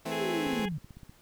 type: chord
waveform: 15% pulse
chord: A minor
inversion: second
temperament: equal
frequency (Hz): 164.81 / 220 / 261.6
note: E3 / A3 / C4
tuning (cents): 0 / 0 / 0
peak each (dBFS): -31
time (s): 0.05-0.66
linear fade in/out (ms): 10
type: harmonic tone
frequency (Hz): 415.1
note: G#4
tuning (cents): -1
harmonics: 1 / 2 / 4 / 5 / 6 / 7 / 8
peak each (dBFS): -37 / -40 / -43 / -44 / -45 / -45 / -46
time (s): 0.11-0.69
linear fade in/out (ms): 10
type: linear sweep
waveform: sine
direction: down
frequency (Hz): 427.7 to 140.8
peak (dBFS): -31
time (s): 0.16-0.78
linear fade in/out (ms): 10
type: click train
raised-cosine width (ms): 5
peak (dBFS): -35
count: 11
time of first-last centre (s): 0.47-1.095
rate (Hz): 16
effects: pink hiss -61 dBFS RMS until 1.21 s

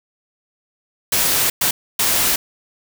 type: noise bursts at uneven times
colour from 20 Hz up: white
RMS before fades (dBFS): -17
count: 3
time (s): 1.12-1.5 / 1.61-1.71 / 1.99-2.36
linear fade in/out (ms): 5
effects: none

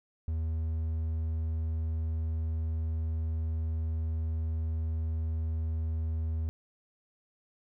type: tone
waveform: triangle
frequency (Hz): 80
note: D#2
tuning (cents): +49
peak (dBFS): -27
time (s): 0.28-6.49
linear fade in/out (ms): 0
effects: none

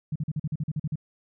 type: tone bursts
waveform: sine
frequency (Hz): 151.6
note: D#3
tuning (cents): -45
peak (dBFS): -25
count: 11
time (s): 0.12-0.957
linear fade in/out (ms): 5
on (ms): 37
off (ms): 43
effects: none

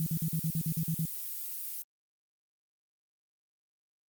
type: tone bursts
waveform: sine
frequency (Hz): 161.1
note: E3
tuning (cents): -39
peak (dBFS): -28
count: 10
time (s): 0-1.054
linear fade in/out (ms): 2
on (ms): 64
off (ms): 46
type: noise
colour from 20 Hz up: violet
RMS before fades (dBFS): -38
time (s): 0-1.82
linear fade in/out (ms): 0
effects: Opus 24 kbps

